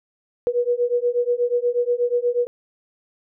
sine beating tone pair, 480.4 / 488.7 Hz, B4 / B4, -48 / -18 cents, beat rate 8.3 Hz, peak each -21 / -21 dBFS, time 0.47-2.47 s, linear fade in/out 0 ms, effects none

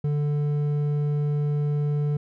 sine tone with hard clipping, 146.83 Hz, D3, in tune, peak -23 dBFS, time 0.04-2.17 s, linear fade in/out 5 ms, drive 6 dB, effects none

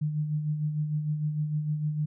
sine tone with tremolo, 151.4 Hz, D#3, 47 cents flat, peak -24 dBFS, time 0.01-2.06 s, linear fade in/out 10 ms, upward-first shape sine, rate 6.6 Hz, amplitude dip 50%, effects none

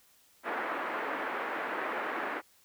white band-pass noise, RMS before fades -35 dBFS, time 0.43-2.42 s, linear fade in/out 50 ms, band 280 to 1800 Hz, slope 24 dB/octave, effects white hiss -64 dBFS RMS until 2.64 s

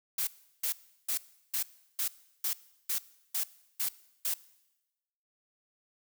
blue noise bursts, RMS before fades -31 dBFS, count 10, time 0.18-4.34 s, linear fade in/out 5 ms, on 92 ms, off 360 ms, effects noise-tail reverb RT60 1.0 s tail -20 dB re dry

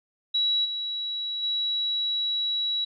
sine tone with level steps, 3900 Hz, B7, 23 cents flat, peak -21 / -28 / -24 dBFS, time 0.34-2.85 s, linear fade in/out 10 ms, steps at 0.64 / 1.42 s, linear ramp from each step 20 ms, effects none

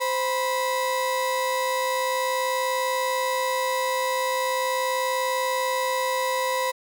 35% pulse tone pair together, 520 / 979.6 Hz, C5 / B5, -11 / -14 cents, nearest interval major seventh, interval 1097 cents, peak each -24 dBFS, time 0-6.72 s, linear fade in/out 20 ms, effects none

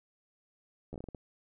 slowing click train, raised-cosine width 2 ms, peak -29 dBFS, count 8, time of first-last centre 0.93-1.148 s, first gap 12 ms, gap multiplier 1.31, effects none

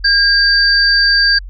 sine tone pair together, 1617 / 4643 Hz, G#6 / D8, -47 / -21 cents, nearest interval octave + tritone, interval 1826 cents, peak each -11 dBFS, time 0.04-1.39 s, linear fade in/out 10 ms, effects added 45 Hz sine -26 dBFS peak until 1.49 s

